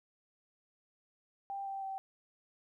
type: tone with pitch steps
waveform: sine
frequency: 790 / 781.8 / 773.7 Hz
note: G5 / G5 / G5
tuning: +13 / -5 / -23 cents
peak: -37 dBFS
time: 1.5-1.98 s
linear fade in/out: 0 ms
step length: 160 ms
effects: 13-bit